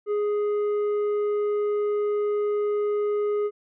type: tone with tanh clipping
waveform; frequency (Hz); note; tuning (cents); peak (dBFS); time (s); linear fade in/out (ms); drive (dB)
sine; 415.3; G#4; 0; -23; 0.06-3.51; 50; 6
effects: none